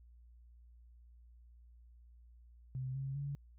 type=tone with pitch steps; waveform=sine; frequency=130 / 135.6 / 141.5 Hz; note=C3 / C#3 / C#3; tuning=-11 / -38 / +36 cents; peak=-37 dBFS; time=2.75-3.35 s; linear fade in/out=0 ms; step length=200 ms; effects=added 59 Hz sine -57 dBFS peak until 3.58 s

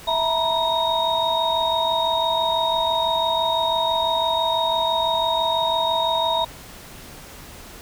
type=tone cluster; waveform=sine; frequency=655 / 921 / 967 / 3733 Hz; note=E5 / A#5 / B5 / A#7; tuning=-11 / -21 / -37 / +2 cents; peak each=-24 dBFS; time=0.07-6.45 s; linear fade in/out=10 ms; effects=pink hiss -41 dBFS RMS until 7.81 s

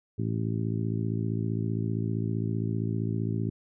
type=harmonic tone; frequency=55.3 Hz; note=A1; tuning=9 cents sharp; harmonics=2 / 3 / 4 / 5 / 6 / 7; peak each=-29 / -33 / -35 / -37 / -39 / -40 dBFS; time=0.18-3.5 s; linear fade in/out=10 ms; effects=none

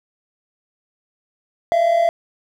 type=tone pair together; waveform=triangle; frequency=641.3 / 680 Hz; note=E5 / F5; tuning=-48 / -46 cents; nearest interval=minor second; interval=102 cents; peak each=-19 / -12 dBFS; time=1.72-2.09 s; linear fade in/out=0 ms; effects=none

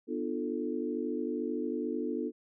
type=chord; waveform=sine; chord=B half-diminished seventh; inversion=none; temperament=equal with one note detuned; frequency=246.9 / 300.2 / 349.2 / 440 Hz; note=B3 / D4 / F4 / A4; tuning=0 / +38 / 0 / 0 cents; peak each=-36 / -36 / -37 / -37 dBFS; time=0.07-2.32 s; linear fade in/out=50 ms; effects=none

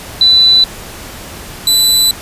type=tone pair in turn; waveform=sine / sawtooth; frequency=3986 / 3986 Hz; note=B7 / B7; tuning=+15 / +15 cents; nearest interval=unison; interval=0 cents; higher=neither; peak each=-4 dBFS; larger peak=neither; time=0.21-0.64 / 1.67-2.11 s; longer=second; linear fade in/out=2 ms; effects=pink hiss -29 dBFS RMS until 2.21 s + resampled to 32000 Hz

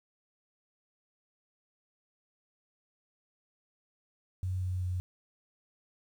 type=tone with pitch steps; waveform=sine; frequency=92.5 / 91.6 / 90.7 Hz; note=F#2 / F#2 / F#2; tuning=0 / -17 / -34 cents; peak=-30 dBFS; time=4.43-5 s; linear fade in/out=0 ms; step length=190 ms; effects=10-bit

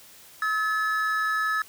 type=tone pair together; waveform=triangle; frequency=1287 / 1724.4 Hz; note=E6 / A6; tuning=-42 / -35 cents; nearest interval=perfect fourth; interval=507 cents; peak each=-24 dBFS; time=0.42-1.62 s; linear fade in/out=2 ms; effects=white hiss -50 dBFS RMS until 1.68 s

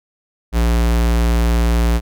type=tone; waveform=square; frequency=58.1 Hz; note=A#1; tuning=5 cents flat; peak=-13 dBFS; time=0.52-2.01 s; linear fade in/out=50 ms; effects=none

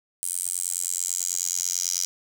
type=tone with high-pass filter sweep; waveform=10% pulse; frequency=89.2 Hz; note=F2; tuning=37 cents sharp; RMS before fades=-28 dBFS; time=0.23-2.05 s; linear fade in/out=0 ms; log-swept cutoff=9100 to 5900 Hz; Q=5.2; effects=none

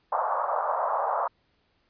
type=band-pass noise; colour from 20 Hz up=white; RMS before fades=-27 dBFS; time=0.12-1.28 s; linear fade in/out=5 ms; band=560 to 1200 Hz; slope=48 dB/octave; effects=pink hiss -69 dBFS RMS until 1.89 s + resampled to 11025 Hz

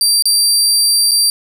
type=tone with dropouts; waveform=25% pulse; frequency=4699 Hz; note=D8; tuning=in tune; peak=-5 dBFS; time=0.01-1.3 s; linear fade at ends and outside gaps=1 ms; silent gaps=0.224-0.255 / 1.111-1.116 s; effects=none

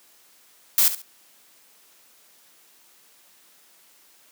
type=noise with echo; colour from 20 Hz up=blue; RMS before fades=-17 dBFS; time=0.78-0.88 s; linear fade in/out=0 ms; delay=69 ms; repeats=2; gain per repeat=-12 dB; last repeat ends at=1.018 s; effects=white hiss -56 dBFS RMS until 4.31 s + high-pass 200 Hz 12 dB/octave

